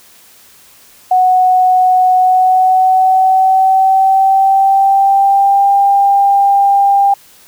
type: tone with pitch glide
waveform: sine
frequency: 739 to 796.6 Hz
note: F#5 to G5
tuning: -2 to +28 cents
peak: -6 dBFS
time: 1.11-7.14 s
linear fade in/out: 5 ms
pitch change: +130 cents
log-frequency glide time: 2.17-5.71 s
effects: white hiss -43 dBFS RMS until 7.47 s